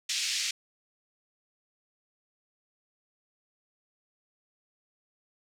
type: band-pass noise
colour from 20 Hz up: white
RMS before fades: -31 dBFS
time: 0.09-0.51 s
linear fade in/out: 5 ms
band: 2200 to 6700 Hz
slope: 24 dB/octave
effects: none